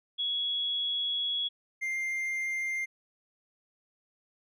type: tone pair in turn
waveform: sine / triangle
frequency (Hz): 3352 / 2102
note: G#7 / C7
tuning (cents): +15 / +7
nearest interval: minor sixth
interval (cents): 808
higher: first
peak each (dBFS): -28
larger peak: neither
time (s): 0.18-1.49 / 1.81-2.86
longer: first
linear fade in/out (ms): 20
effects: none